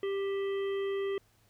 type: harmonic tone with a mistuned harmonic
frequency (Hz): 393.8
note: G4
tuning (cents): +8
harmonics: 1 / 3 / 5 / 7 / 8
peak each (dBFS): -30 / -46 / -46 / -53 / -50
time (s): 0.03-1.18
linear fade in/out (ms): 2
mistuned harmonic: 7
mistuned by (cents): -91
effects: added 106 Hz sine -68 dBFS peak until 1.49 s + pink hiss -68 dBFS RMS until 1.49 s

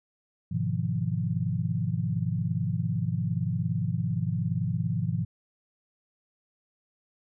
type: chord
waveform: sine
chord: F half-diminished seventh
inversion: first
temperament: just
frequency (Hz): 104.77 / 125.72 / 157.15 / 174.61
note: Ab2 / Cb3 / Eb3 / F3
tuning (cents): +16 / +31 / +18 / 0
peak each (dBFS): -31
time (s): 0.51-5.25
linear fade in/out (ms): 10
effects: none

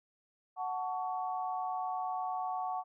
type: chord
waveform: sine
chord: F# minor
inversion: none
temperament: equal with one note detuned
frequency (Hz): 740 / 880 / 1122.9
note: F#5 / A5 / C#6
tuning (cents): 0 / 0 / +22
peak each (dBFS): -35 / -40 / -40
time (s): 0.56-2.84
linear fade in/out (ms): 50
effects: none

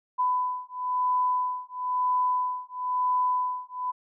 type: beating tone pair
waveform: sine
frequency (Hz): 1000 / 1001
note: B5 / B5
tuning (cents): +21 / +23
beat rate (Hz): 1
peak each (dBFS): -27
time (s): 0.18-3.92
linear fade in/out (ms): 20
effects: none

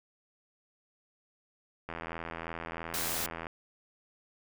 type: click train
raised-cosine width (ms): 0.5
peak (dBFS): -23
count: 132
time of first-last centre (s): 1.89-3.468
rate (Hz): 83
type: noise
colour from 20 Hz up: white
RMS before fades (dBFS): -34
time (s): 2.94-3.26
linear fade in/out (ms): 0
effects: none

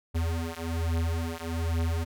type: beating tone pair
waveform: square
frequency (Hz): 82.1 / 83.3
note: E2 / E2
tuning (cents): -6 / +19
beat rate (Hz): 1.2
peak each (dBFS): -31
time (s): 0.14-2.05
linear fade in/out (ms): 20
effects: none

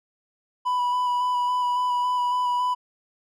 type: tone with vibrato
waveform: triangle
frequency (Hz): 987.8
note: B5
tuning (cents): 0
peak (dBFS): -19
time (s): 0.65-2.75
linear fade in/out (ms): 20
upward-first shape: square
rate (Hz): 3.6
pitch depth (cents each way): 13
effects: none

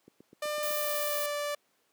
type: click train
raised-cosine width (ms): 3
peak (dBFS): -33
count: 6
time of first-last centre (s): 0.08-0.707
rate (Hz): 7.98
type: tone with pitch glide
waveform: sawtooth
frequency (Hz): 598 to 584.7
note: D5 to D5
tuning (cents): +31 to -8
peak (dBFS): -27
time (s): 0.42-1.55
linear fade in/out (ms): 5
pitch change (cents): -39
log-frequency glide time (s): 0.61-1.36
type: noise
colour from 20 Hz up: violet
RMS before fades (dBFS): -35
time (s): 0.63-1.26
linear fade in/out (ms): 0
effects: pink hiss -71 dBFS RMS until 1.92 s + high-pass 300 Hz 12 dB/octave

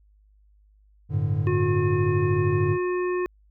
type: chord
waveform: triangle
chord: G suspended second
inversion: none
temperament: equal with one note detuned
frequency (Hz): 96.99 / 110 / 146.83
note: G2 / A2 / D3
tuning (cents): -18 / 0 / 0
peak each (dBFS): -24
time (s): 1.09-2.78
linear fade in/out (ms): 50
type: harmonic tone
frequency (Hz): 360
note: F#4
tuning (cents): -47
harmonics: 1 / 3 / 5 / 7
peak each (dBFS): -23 / -33 / -37 / -40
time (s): 1.47-3.26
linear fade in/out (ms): 0
effects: added 51 Hz sine -55 dBFS peak until 3.5 s

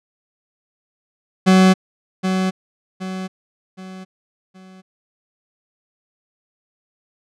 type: tone with echo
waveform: 40% pulse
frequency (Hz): 187.5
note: F#3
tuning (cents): +23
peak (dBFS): -8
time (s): 1.46-1.74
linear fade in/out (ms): 20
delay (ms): 770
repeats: 4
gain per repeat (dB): -8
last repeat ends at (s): 4.82
effects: low-pass 7000 Hz 12 dB/octave

